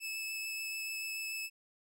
sawtooth tone with vibrato, 2611 Hz, E7, 17 cents flat, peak -34 dBFS, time 0-1.5 s, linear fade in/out 50 ms, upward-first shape sine, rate 6.9 Hz, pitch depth 9 cents each way, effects none

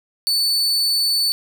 40% pulse tone, 4490 Hz, C#8, 21 cents sharp, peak -15 dBFS, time 0.27-1.32 s, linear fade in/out 0 ms, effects none

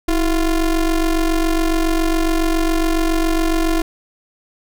square ring-modulated tone, 174.61 Hz, F3, in tune, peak -12 dBFS, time 0.08-3.82 s, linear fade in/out 5 ms, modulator 151 Hz, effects none

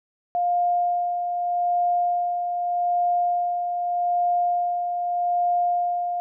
sine tone with tremolo, 705 Hz, F5, 16 cents sharp, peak -18 dBFS, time 0.35-6.2 s, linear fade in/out 0 ms, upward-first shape sine, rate 0.82 Hz, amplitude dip 45%, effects none

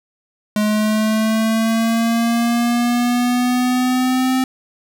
square linear sweep, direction up, 210.5 to 260 Hz, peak -15 dBFS, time 0.56-4.44 s, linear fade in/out 2 ms, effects 8-bit

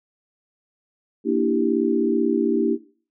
sine chord, E half-diminished seventh, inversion second, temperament equal, 233.1 / 293.7 / 329.6 / 392 Hz, Bb3 / D4 / E4 / G4, 0 / 0 / 0 / 0 cents, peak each -23 dBFS, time 1.24-2.78 s, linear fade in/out 50 ms, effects noise-tail reverb RT60 0.4 s tail -18 dB re dry

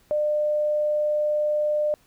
sine tone, 600 Hz, D5, 37 cents sharp, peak -20 dBFS, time 0.11-1.94 s, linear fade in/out 0 ms, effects pink hiss -60 dBFS RMS until 2.06 s

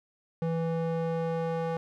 square tone with band-pass filter sweep, 164.81 Hz, E3, in tune, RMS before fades -30 dBFS, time 0.42-1.77 s, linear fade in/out 0 ms, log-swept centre 350 to 620 Hz, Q 1.2, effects none

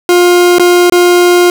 40% pulse tone with dropouts, 353.8 Hz, F4, 23 cents sharp, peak -3 dBFS, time 0.09-1.5 s, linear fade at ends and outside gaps 1 ms, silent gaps 0.584-0.596 / 0.898-0.922 s, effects none

